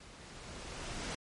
pink noise with level ramp, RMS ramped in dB -54 to -38 dBFS, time 0-1.15 s, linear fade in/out 5 ms, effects low-pass 8000 Hz 12 dB/octave + MP3 48 kbps

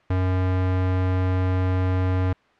square tone, 92.5 Hz, F#2, in tune, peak -20 dBFS, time 0.1-2.33 s, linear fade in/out 5 ms, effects white hiss -58 dBFS RMS until 2.59 s + low-pass 2000 Hz 12 dB/octave

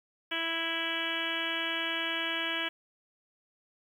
harmonic tone, 330 Hz, E4, 2 cents sharp, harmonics 1 / 2 / 3 / 4 / 5 / 6 / 7 / 8 / 9 / 10, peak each -41 / -42 / -43 / -43 / -36 / -42 / -37 / -42 / -36 / -39 dBFS, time 0.31-2.69 s, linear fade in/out 10 ms, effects 10-bit

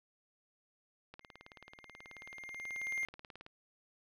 click train, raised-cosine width 0.3 ms, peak -34 dBFS, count 44, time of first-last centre 1.14-3.464 s, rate 18.5 Hz
triangle tone with exponential growth, 2113 Hz, C7, 16 cents sharp, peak -31 dBFS, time 1.21-3.05 s, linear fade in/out 0 ms, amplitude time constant 400 ms
effects none

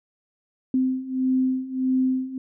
sine beating tone pair, 258.1 / 259.7 Hz, C4 / C4, -23 / -13 cents, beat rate 1.6 Hz, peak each -25 / -22 dBFS, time 0.74-2.38 s, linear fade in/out 2 ms, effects none

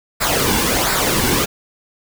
pink noise with flanger, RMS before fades -17 dBFS, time 0.2-1.46 s, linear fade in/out 20 ms, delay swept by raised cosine 0.32 to 1.62 ms, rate 1.4 Hz, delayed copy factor -0.6, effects none

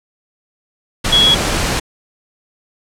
sine tone in noise, 3341 Hz, G#7, 10 cents sharp, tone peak -8 dBFS, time 1.12-1.35 s, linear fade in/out 10 ms, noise pink, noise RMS -17 dBFS, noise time 1.04-1.8 s, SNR +6 dB, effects low-pass 9000 Hz 12 dB/octave

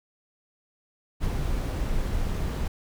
brown noise with ADSR envelope, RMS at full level -24 dBFS, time 1.2-2.68 s, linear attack 41 ms, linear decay 33 ms, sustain -3 dB, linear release 5 ms, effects none

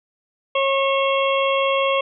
harmonic tone, 545 Hz, C#5, 29 cents flat, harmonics 1 / 2 / 4 / 5 / 6, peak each -19 / -22 / -28 / -26 / -28 dBFS, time 0.55-2.01 s, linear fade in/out 5 ms, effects none

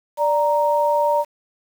sine tone pair together, 587.3 / 932.3 Hz, D5 / A#5, 0 / 0 cents, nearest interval minor sixth, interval 800 cents, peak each -18 dBFS, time 0.17-1.25 s, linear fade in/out 50 ms, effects 7-bit

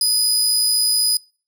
25% pulse tone, 4978 Hz, D#8, in tune, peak -10 dBFS, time 0.01-1.17 s, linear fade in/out 2 ms, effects noise-tail reverb RT60 0.4 s tail -26 dB re dry

